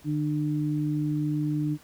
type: tone pair together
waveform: sine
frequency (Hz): 150 / 300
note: D3 / D4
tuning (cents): +37 / +37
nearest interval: octave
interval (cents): 1200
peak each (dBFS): -27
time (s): 0.04-1.78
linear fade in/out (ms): 50
effects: pink hiss -55 dBFS RMS until 1.83 s